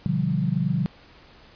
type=chord; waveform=sine; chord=G dominant seventh; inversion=first; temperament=equal; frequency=123.47 / 146.83 / 174.61 / 196 Hz; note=B2 / D3 / F3 / G3; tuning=0 / 0 / 0 / 0 cents; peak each=-29 / -25 / -25 / -28 dBFS; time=0.06-0.86 s; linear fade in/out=0 ms; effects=pink hiss -51 dBFS RMS until 1.55 s + resampled to 11025 Hz